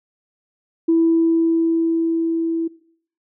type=tone with level ramp; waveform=sine; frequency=329.6 Hz; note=E4; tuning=in tune; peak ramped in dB=-11 to -19 dBFS; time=0.88-2.68 s; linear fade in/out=10 ms; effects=noise-tail reverb RT60 0.6 s tail -20 dB re dry + tanh soft clip ceiling -7 dBFS